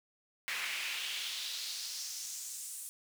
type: noise with high-pass filter sweep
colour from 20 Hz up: brown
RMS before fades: -40 dBFS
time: 0.48-2.89 s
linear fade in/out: 0 ms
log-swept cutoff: 2000 to 9200 Hz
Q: 2.3
effects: none